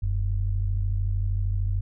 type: tone pair together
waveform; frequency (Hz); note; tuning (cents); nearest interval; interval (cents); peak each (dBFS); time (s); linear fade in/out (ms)
sine; 42.8 / 96; F1 / G2; -34 / -36; octave + major second; 1398; -25; 0.02-1.81; 10
effects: none